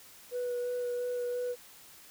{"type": "tone with vibrato", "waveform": "sine", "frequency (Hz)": 490, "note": "B4", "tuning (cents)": -14, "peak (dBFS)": -29, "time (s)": [0.31, 1.56], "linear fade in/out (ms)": 50, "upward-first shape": "sine", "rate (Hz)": 2.9, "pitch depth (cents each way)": 12, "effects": ["tanh soft clip ceiling -29 dBFS", "white hiss -54 dBFS RMS until 2.1 s"]}